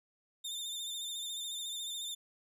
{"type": "tone with vibrato", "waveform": "sawtooth", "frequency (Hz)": 3600, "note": "A7", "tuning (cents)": 39, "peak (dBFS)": -35, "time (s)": [0.44, 2.15], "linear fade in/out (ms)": 10, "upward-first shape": "sine", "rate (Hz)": 14, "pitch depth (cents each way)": 42, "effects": ["resampled to 32000 Hz"]}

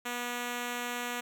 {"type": "tone", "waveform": "5% pulse", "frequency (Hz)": 242.8, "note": "B3", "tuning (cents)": -29, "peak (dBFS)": -22, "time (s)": [0.05, 1.21], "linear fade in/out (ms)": 10, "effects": []}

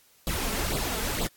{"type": "noise with flanger", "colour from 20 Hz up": "pink", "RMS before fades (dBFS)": -29, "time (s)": [0.27, 1.27], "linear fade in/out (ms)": 0, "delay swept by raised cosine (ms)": [0.24, 4.64], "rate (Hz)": 2.1, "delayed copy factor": 0.85, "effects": ["white hiss -60 dBFS RMS until 1.36 s", "AAC 64 kbps"]}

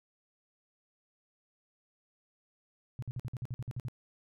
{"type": "tone bursts", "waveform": "sine", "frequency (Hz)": 123.47, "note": "B2", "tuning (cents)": 0, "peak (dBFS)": -34, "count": 11, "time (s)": [2.99, 3.884], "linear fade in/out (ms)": 0, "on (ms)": 34, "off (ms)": 52, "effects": []}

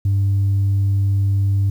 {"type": "tone", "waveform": "sine", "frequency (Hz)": 98.7, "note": "G2", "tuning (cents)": 12, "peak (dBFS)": -12, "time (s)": [0.05, 1.7], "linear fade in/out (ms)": 5, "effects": ["tanh soft clip ceiling -12 dBFS", "8-bit"]}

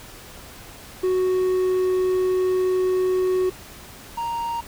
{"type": "tone pair in turn", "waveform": "triangle", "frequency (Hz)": [370, 932.3], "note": ["F#4", "A#5"], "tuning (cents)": [0, 0], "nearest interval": "octave + major third", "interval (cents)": 1600, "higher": "second", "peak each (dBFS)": [-16, -22], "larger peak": "first", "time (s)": [[1.03, 3.5], [4.17, 4.61]], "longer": "first", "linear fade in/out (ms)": 10, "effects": ["pink hiss -42 dBFS RMS until 4.67 s"]}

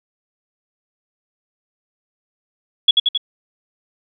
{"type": "tone with echo", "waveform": "sine", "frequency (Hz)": 3366, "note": "G#7", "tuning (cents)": 23, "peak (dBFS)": -6, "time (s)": [2.88, 2.91], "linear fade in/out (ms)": 5, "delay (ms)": 89, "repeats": 3, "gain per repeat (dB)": -3, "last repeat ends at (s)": 3.177, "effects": []}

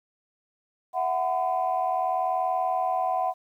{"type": "chord", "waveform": "sine", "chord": "E suspended second", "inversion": "none", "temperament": "equal with one note detuned", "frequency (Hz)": [659.3, 740, 1011.4], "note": ["E5", "F#5", "B5"], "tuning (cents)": [0, 0, 41], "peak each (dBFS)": [-30, -24, -30], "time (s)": [0.93, 3.34], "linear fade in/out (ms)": 50, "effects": ["tanh soft clip ceiling -15 dBFS", "10-bit"]}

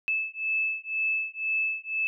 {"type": "beating tone pair", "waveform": "sine", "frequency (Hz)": [2616, 2618], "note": ["E7", "E7"], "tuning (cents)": [-14, -13], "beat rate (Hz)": 2, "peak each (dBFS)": -29, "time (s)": [0.08, 2.07], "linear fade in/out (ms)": 0, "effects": []}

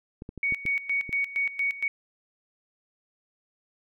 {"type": "clicks", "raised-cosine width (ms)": 3, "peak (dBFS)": -25, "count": 6, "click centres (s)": [0.221, 0.291, 0.377, 0.523, 0.654, 1.093]}
{"type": "tone with tremolo", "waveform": "sine", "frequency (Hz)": 2235, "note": "C#7", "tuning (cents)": 14, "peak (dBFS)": -23, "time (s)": [0.43, 1.88], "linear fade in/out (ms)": 2, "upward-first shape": "square", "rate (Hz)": 4.3, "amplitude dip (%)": 80}
{"effects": []}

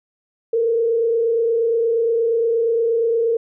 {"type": "tone with frequency modulation", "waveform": "sine", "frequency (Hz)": 460, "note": "A#4", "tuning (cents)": -23, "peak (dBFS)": -15, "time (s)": [0.53, 3.37], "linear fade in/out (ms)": 5, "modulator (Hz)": 28.5, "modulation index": 0.53, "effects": []}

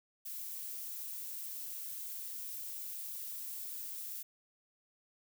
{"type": "noise", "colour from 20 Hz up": "violet", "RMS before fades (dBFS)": -43, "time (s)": [0.25, 4.23], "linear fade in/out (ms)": 10, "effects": []}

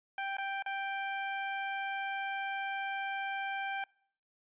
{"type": "tone with dropouts", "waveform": "20% pulse", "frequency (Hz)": 785, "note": "G5", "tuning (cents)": 2, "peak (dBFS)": -29, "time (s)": [0.18, 3.84], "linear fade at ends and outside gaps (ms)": 2, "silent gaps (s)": [[0.369, 0.383], [0.624, 0.661]], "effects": ["noise-tail reverb RT60 0.6 s tail -26 dB re dry", "resampled to 8000 Hz"]}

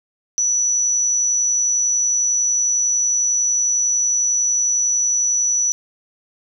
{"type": "tone with amplitude modulation", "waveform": "sine", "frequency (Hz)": 5920, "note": "F#8", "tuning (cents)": 0, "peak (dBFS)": -14, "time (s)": [0.38, 5.72], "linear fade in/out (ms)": 0, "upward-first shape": "sine", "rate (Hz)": 111, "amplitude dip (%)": 25, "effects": []}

